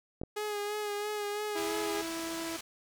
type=clicks; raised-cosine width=2 ms; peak=-24 dBFS; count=2; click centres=0.215 / 0.235 s
type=tone with vibrato; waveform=sawtooth; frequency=416.1 Hz; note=G#4; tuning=3 cents sharp; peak=-29 dBFS; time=0.36-2.02 s; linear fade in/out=10 ms; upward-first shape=sine; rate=3 Hz; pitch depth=29 cents each way
type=tone; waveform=sawtooth; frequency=329.6 Hz; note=E4; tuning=in tune; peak=-32 dBFS; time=1.55-2.57 s; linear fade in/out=10 ms
type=low-pass noise; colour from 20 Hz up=white; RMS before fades=-43 dBFS; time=1.57-2.61 s; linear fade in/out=5 ms; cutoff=7500 Hz; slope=12 dB/octave
effects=none